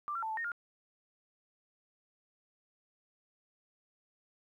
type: tone with pitch steps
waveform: sine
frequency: 1181 / 1363 / 885 / 875 / 1846 / 1412 Hz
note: D6 / F6 / A5 / A5 / A#6 / F6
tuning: +9 / -43 / +10 / -10 / -17 / +19 cents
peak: -34 dBFS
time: 0.08-0.518 s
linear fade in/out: 0 ms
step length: 73 ms
effects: 12-bit